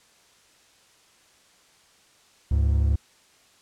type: tone pair together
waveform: triangle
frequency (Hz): 71.6 / 103.85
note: D2 / G#2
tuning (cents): -43 / 0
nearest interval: tritone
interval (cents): 643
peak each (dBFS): -17 / -24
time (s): 2.51-2.96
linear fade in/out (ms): 5
effects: white hiss -58 dBFS RMS until 3.61 s + low-pass 8000 Hz 12 dB/octave